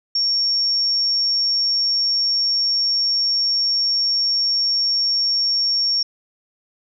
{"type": "tone", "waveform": "sine", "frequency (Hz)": 5510, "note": "F8", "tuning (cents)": -24, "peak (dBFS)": -16, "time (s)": [0.15, 6.03], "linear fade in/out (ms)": 5, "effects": []}